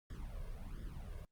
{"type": "noise with flanger", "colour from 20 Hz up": "brown", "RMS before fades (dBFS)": -45, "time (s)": [0.1, 1.25], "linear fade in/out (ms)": 2, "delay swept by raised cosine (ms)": [0.58, 1.88], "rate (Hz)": 1.4, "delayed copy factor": 0.95, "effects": ["Opus 48 kbps"]}